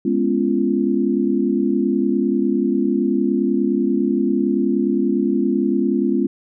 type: chord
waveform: sine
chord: C# dominant seventh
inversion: second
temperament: equal with one note detuned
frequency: 207.7 / 246.9 / 277.2 / 344.2 Hz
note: G#3 / B3 / C#4 / E#4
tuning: 0 / 0 / 0 / -25 cents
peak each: -21 dBFS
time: 0.05-6.27 s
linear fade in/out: 5 ms
effects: none